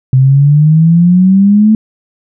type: exponential sweep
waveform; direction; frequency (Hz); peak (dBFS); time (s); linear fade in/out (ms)
sine; up; 128.6 to 220; -3; 0.13-1.75; 2
effects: none